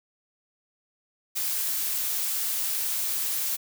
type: noise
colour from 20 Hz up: blue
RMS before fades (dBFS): -28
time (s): 1.35-3.57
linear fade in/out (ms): 20
effects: none